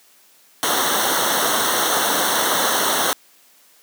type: noise with comb filter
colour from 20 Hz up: pink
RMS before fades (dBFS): -19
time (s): 0.63-3.13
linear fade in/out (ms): 0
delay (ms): 0.41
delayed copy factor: -0.9
effects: white hiss -53 dBFS RMS until 3.82 s + high-pass 200 Hz 12 dB/octave